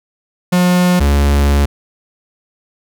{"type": "tone pair in turn", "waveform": "45% pulse", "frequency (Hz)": [179.2, 71.12], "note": ["F3", "C#2"], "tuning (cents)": [45, 45], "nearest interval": "octave + major third", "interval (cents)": 1600, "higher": "first", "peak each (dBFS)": -9, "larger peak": "neither", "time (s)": [[0.52, 1], [1, 1.66]], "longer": "second", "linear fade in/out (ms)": 10, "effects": []}